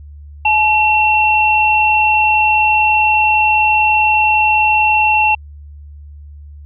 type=tone pair together; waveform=sine; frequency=856 / 2715 Hz; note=A5 / F7; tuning=-48 / -50 cents; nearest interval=octave + minor sixth; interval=1998 cents; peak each=-12 dBFS; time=0.45-5.35 s; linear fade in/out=5 ms; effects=added 73 Hz sine -32 dBFS peak until 6.65 s